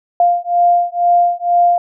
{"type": "beating tone pair", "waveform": "sine", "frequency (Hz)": [698.5, 700.6], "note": ["F5", "F5"], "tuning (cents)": [0, 5], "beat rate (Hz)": 2.1, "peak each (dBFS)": -13, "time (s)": [0.2, 1.78], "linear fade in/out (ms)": 2, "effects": []}